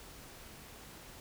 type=silence; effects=pink hiss -52 dBFS RMS until 1.2 s